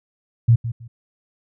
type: tone with echo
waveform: sine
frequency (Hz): 116.54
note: A#2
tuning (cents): 0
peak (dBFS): -9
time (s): 0.48-0.56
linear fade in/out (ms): 10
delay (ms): 160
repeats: 2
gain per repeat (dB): -13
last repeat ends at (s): 0.88
effects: none